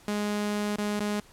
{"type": "tone with dropouts", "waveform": "sawtooth", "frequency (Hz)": 207.7, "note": "G#3", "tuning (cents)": 0, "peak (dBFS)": -23, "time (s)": [0.08, 1.2], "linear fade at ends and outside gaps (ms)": 2, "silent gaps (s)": [[0.761, 0.784], [0.994, 1.004]], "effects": ["pink hiss -55 dBFS RMS until 1.32 s", "low-pass 12000 Hz 12 dB/octave"]}